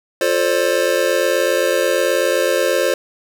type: chord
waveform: square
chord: D minor seventh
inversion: first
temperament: just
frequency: 352.4 / 440.5 / 528.6 / 587.3 Hz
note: F4 / A4 / C5 / D5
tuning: +16 / +2 / +18 / 0 cents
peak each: -23 / -23 / -18 / -22 dBFS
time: 0.21-2.94 s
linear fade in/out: 2 ms
effects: none